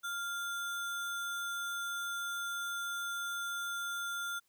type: tone with sample-and-hold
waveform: sine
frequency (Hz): 1396.9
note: F6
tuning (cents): 0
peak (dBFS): -35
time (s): 0.03-4.4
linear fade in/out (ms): 20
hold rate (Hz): 4900
effects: white hiss -75 dBFS RMS until 4.48 s